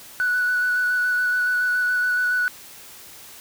sine tone with vibrato, 1480 Hz, F#6, in tune, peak -17 dBFS, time 0.2-2.48 s, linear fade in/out 0 ms, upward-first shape square, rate 7.1 Hz, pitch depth 12 cents each way, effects tanh soft clip ceiling -15 dBFS + white hiss -43 dBFS RMS until 3.4 s

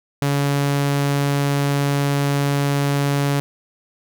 sawtooth tone, 141.6 Hz, C#3, 37 cents sharp, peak -13 dBFS, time 0.22-3.4 s, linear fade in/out 0 ms, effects none

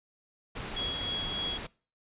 pink noise, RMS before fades -38 dBFS, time 0.55-1.67 s, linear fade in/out 10 ms
sine tone with tremolo, 3322 Hz, G#7, in tune, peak -30 dBFS, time 0.76-1.58 s, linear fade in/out 10 ms, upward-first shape sine, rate 3.3 Hz, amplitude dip 35%
effects noise-tail reverb RT60 0.4 s tail -23 dB re dry + resampled to 8000 Hz

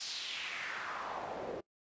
pink noise with band-pass filter sweep, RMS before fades -41 dBFS, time 0-1.61 s, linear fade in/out 10 ms, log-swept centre 5100 to 440 Hz, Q 2.6, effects noise-tail reverb RT60 0.1 s tail -21 dB re dry + resampled to 16000 Hz

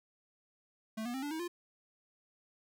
square tone with pitch steps, 220 / 241.3 / 264.7 / 290.3 / 318.4 / 349.2 Hz, A3 / B3 / C4 / D4 / D#4 / F4, 0 / -40 / +20 / -20 / +40 / 0 cents, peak -37 dBFS, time 0.97-1.48 s, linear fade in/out 10 ms, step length 85 ms, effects none

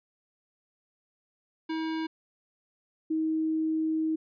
square / sine tone pair in turn, 320.2 / 316.9 Hz, D#4 / D#4, +50 / +32 cents, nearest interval unison, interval 18 cents, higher first, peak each -30 / -25 dBFS, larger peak second, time 1.69-2.07 / 3.1-4.16 s, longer second, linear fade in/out 10 ms, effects resampled to 11025 Hz

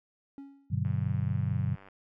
triangle tone with exponential decay, 277.2 Hz, C#4, in tune, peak -37 dBFS, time 0.38-0.84 s, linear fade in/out 1 ms, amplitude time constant 100 ms
sine chord, G major seventh, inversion none, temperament equal with one note detuned, 98 / 122.55 / 146.83 / 185 Hz, G2 / B2 / D3 / F#3, 0 / -13 / 0 / 0 cents, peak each -31 / -31 / -33 / -36 dBFS, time 0.7-1.76 s, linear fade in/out 20 ms
click train, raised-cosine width 0.5 ms, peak -37 dBFS, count 102, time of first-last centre 0.85-1.886 s, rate 97.5 Hz
effects none

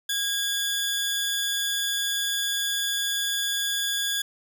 sawtooth tone pair together, 1631 / 3453 Hz, G#6 / A7, -32 / -33 cents, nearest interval octave + minor second, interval 1299 cents, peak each -26 / -23 dBFS, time 0.09-4.22 s, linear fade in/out 5 ms, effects none

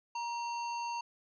harmonic tone with a mistuned harmonic, 910 Hz, A#5, 42 cents flat, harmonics 1 / 3 / 5 / 7, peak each -35 / -45 / -49 / -52 dBFS, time 0.15-1.01 s, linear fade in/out 5 ms, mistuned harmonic 1, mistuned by +60 cents, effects none

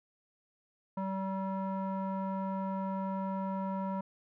square tone with low-pass filter, 192.1 Hz, G3, 35 cents flat, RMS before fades -35 dBFS, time 0.97-4.01 s, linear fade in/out 5 ms, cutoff 1000 Hz, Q 3.2, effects none

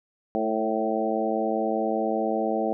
harmonic tone with a mistuned harmonic, 110 Hz, A2, in tune, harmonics 2 / 3 / 4 / 5 / 6 / 7, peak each -30 / -30 / -30 / -30 / -30 / -30 dBFS, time 0.35-2.73 s, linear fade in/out 0 ms, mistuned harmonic 4, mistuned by +20 cents, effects none

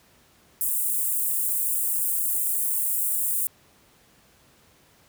white high-pass noise, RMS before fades -25 dBFS, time 0.61-3.47 s, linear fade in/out 0 ms, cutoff 8200 Hz, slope 48 dB/octave, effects pink hiss -58 dBFS RMS until 5.08 s + high-pass 60 Hz 12 dB/octave

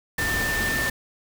sine tone in noise, 1789 Hz, A6, 28 cents sharp, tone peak -24 dBFS, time 0.18-0.9 s, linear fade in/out 5 ms, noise pink, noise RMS -28 dBFS, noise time 0.18-0.9 s, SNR +1 dB, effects none

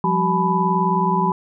sine tone cluster, 175.6 / 194.8 / 382.2 / 858 / 991 Hz, F3 / G3 / G4 / A5 / B5, +10 / -11 / -44 / -44 / +6 cents, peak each -21 / -26 / -25 / -24 / -19 dBFS, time 0.04-1.32 s, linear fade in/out 2 ms, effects none

